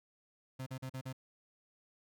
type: tone bursts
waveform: 35% pulse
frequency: 130.81 Hz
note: C3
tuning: in tune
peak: -38 dBFS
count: 5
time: 0.59-1.129 s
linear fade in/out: 10 ms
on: 75 ms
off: 41 ms
effects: none